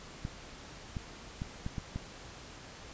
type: clicks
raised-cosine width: 5 ms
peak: -23 dBFS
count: 6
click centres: 0.251 / 0.968 / 1.419 / 1.664 / 1.782 / 1.96 s
effects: pink hiss -49 dBFS RMS until 2.93 s + resampled to 16000 Hz